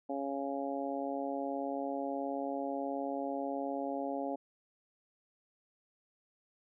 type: harmonic tone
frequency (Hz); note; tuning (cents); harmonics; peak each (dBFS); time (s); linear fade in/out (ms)
138.59; C#3; 0; 2 / 3 / 4 / 5 / 6; -38 / -44 / -39 / -40 / -43; 0.09-4.36; 10
effects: none